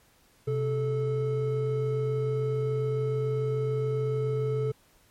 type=tone pair together; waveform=triangle; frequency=129.27 / 434.8 Hz; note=C3 / A4; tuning=-21 / -21 cents; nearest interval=octave + major sixth; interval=2100 cents; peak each=-26 dBFS; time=0.47-4.72 s; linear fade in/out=10 ms; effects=pink hiss -62 dBFS RMS until 5.1 s + MP3 64 kbps